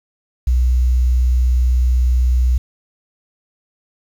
sine tone, 62 Hz, B1, 7 cents sharp, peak -11 dBFS, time 0.47-2.58 s, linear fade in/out 5 ms, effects 7-bit

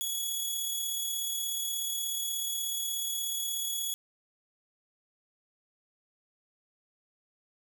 10% pulse tone with amplitude modulation, 3372 Hz, G#7, 26 cents sharp, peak -22 dBFS, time 0.01-3.94 s, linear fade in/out 0 ms, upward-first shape sine, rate 36.6 Hz, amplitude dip 30%, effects none

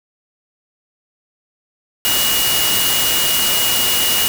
sine tone in noise, 2888 Hz, F#7, 43 cents flat, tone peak -19 dBFS, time 2.05-4.28 s, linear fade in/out 0 ms, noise white, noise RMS -17 dBFS, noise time 2.05-4.28 s, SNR -5 dB, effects none

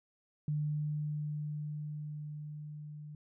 sine tone with level ramp, 149.9 Hz, D3, 36 cents sharp, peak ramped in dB -30 to -44 dBFS, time 0.48-3.15 s, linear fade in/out 2 ms, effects none

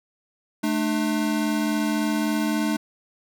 square tone pair together, 216.5 / 300.1 Hz, A3 / D4, -28 / +38 cents, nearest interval tritone, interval 566 cents, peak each -25 dBFS, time 0.63-2.77 s, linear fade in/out 10 ms, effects none

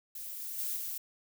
violet noise with level steps, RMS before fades -42 / -40 / -35 / -38 dBFS, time 0.15-0.98 s, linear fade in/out 5 ms, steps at 0.39 / 0.58 / 0.76 s, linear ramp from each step 10 ms, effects none

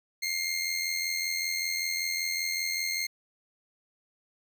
20% pulse tone with amplitude modulation, 2119 Hz, C7, 21 cents sharp, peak -21 dBFS, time 0.22-3.07 s, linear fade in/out 10 ms, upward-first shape sine, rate 85.2 Hz, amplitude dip 55%, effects none

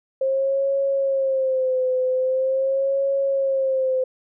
sine tone with vibrato, 530 Hz, C5, 22 cents sharp, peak -18 dBFS, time 0.21-4.04 s, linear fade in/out 5 ms, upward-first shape sine, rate 0.43 Hz, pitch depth 63 cents each way, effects none

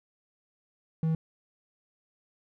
triangle tone, 160.7 Hz, E3, 44 cents flat, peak -22 dBFS, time 1.03-1.15 s, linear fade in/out 2 ms, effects none

